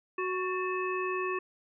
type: harmonic tone with a mistuned harmonic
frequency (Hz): 370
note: F#4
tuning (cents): 0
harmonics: 1 / 3 / 5 / 7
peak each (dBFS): -32 / -34 / -40 / -38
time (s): 0.18-1.39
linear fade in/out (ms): 5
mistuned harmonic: 5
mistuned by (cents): -62
effects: none